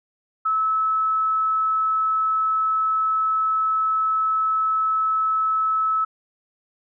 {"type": "tone", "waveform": "sine", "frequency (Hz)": 1300, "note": "E6", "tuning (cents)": -24, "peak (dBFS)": -18, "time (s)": [0.45, 6.05], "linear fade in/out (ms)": 10, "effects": []}